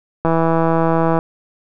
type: click train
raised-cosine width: 1 ms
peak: -3 dBFS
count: 155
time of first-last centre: 0.25-1.189 s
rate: 164 Hz
effects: none